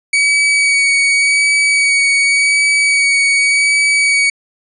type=tone with vibrato; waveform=40% pulse; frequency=2262 Hz; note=C#7; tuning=34 cents sharp; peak=-9 dBFS; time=0.13-4.3 s; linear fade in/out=5 ms; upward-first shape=sine; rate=0.88 Hz; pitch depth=17 cents each way; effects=resampled to 24000 Hz